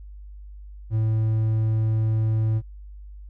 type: tone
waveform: triangle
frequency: 110 Hz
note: A2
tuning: in tune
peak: -17 dBFS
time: 0.9-2.62 s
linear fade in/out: 50 ms
effects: added 50 Hz sine -38 dBFS peak until 3.29 s